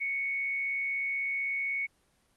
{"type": "tone with frequency modulation", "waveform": "sine", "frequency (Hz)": 2216, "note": "C#7", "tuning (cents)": -1, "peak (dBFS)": -29, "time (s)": [0, 1.87], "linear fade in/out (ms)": 20, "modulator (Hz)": 143, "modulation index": 0.26, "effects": ["pink hiss -69 dBFS RMS until 2.36 s", "Opus 24 kbps"]}